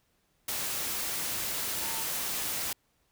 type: tone in noise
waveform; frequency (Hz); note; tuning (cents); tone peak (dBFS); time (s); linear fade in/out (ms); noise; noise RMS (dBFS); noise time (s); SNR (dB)
sine; 903; A5; +45; -42; 1.81-2.03; 5; white; -33; 0.48-2.73; -12
effects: pink hiss -72 dBFS RMS until 3.11 s